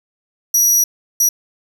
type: tone bursts at uneven times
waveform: sawtooth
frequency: 5800 Hz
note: F#8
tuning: 35 cents flat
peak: -8 dBFS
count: 2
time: 0.54-0.84 / 1.2-1.29 s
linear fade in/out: 5 ms
effects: none